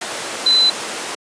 sine tone in noise, 4025 Hz, B7, 32 cents sharp, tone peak -10 dBFS, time 0.46-0.7 s, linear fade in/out 5 ms, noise pink, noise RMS -24 dBFS, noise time 0.01-1.15 s, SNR +11 dB, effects high-pass 400 Hz 12 dB/octave + resampled to 22050 Hz

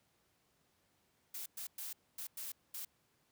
blue noise bursts at uneven times, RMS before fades -44 dBFS, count 6, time 1.34-1.46 / 1.57-1.67 / 1.78-1.93 / 2.18-2.27 / 2.37-2.52 / 2.74-2.85 s, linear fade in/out 5 ms, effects pink hiss -75 dBFS RMS until 3.31 s + high-pass 80 Hz 12 dB/octave

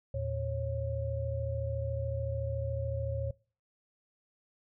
sine tone cluster, 79.9 / 113.7 / 547 Hz, D#2 / A#2 / C#5, +47 / -43 / -23 cents, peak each -36 / -35 / -36 dBFS, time 0.14-3.31 s, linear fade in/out 5 ms, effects noise-tail reverb RT60 0.4 s tail -24 dB re dry

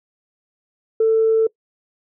sine tone, 445.1 Hz, A4, 20 cents sharp, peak -11 dBFS, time 1-1.47 s, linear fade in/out 5 ms, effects noise-tail reverb RT60 0.1 s tail -23 dB re dry + tanh soft clip ceiling -8 dBFS

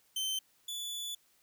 sawtooth tone pair in turn, 3091 / 3459 Hz, G7 / A7, -25 / -30 cents, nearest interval major second, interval 195 cents, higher second, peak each -29 / -34 dBFS, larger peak first, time 0.16-0.39 / 0.68-1.15 s, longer second, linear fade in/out 5 ms, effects white hiss -69 dBFS RMS until 1.42 s

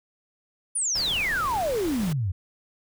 sine exponential sweep, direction down, 9956 to 84.4 Hz, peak -23 dBFS, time 0.75-2.32 s, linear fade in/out 10 ms
pink noise, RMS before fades -36 dBFS, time 0.95-2.13 s, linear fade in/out 5 ms
effects none

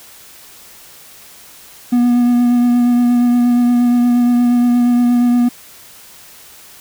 triangle tone with vibrato, 242.4 Hz, B3, 32 cents flat, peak -7 dBFS, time 1.92-5.49 s, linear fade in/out 10 ms, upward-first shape triangle, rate 8.5 Hz, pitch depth 19 cents each way, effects white hiss -40 dBFS RMS until 6.8 s

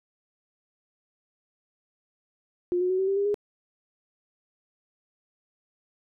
sine tone with pitch steps, 354.8 / 363.7 / 372.9 / 382.2 / 391.9 / 401.7 / 411.8 Hz, F4 / F#4 / F#4 / G4 / G4 / G4 / G#4, +27 / -30 / +14 / -44 / 0 / +42 / -15 cents, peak -22 dBFS, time 2.72-3.343 s, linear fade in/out 0 ms, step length 89 ms, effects none

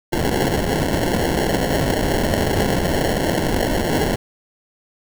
white noise with sample-and-hold, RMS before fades -19 dBFS, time 0.12-4.16 s, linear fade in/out 10 ms, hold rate 1225 Hz, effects none

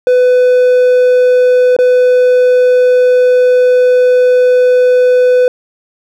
triangle tone with dropouts, 500 Hz, B4, 21 cents sharp, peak -3 dBFS, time 0.07-5.48 s, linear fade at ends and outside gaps 1 ms, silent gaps 1.765-1.788 s, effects none

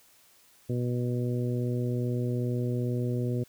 harmonic tone, 122.4 Hz, B2, 15 cents flat, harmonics 1 / 2 / 3 / 4 / 5, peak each -28 / -33 / -35 / -38 / -45 dBFS, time 0.69-3.44 s, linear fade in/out 10 ms, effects white hiss -60 dBFS RMS until 3.48 s

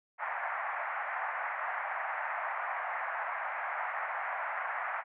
pink band-pass noise, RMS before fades -36 dBFS, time 0.18-5.04 s, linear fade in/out 50 ms, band 680 to 2100 Hz, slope 48 dB/octave, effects none

